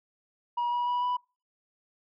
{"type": "tone with pitch steps", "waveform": "sine", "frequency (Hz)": [960, 968.9, 977.9, 987], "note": ["B5", "B5", "B5", "B5"], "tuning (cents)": [-49, -33, -17, -1], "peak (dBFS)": -23, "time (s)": [0.57, 1.17], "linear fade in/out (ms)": 10, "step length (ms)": 150, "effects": ["noise-tail reverb RT60 0.3 s tail -26 dB re dry", "tanh soft clip ceiling -25 dBFS"]}